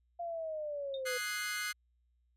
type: linear sweep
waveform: sine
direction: down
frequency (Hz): 696 to 492.9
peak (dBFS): -36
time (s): 0.19-1.18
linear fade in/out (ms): 10
type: tone with exponential decay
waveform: sine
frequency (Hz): 3671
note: A#7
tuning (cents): -27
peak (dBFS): -39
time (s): 0.94-1.03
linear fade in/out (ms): 2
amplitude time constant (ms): 18
type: chord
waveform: sawtooth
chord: Ab dominant seventh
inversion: second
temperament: equal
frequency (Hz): 1244.5 / 1480 / 1661.2 / 2093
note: Eb6 / Gb6 / Ab6 / C7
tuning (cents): 0 / 0 / 0 / 0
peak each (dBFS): -41 / -36 / -41 / -35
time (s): 1.05-1.73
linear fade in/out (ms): 20
effects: added 60 Hz sine -70 dBFS peak until 2.36 s + resampled to 32000 Hz